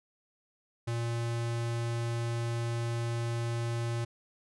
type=tone; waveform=square; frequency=117.2 Hz; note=A#2; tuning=10 cents sharp; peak=-31 dBFS; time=0.87-4.05 s; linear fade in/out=10 ms; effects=resampled to 24000 Hz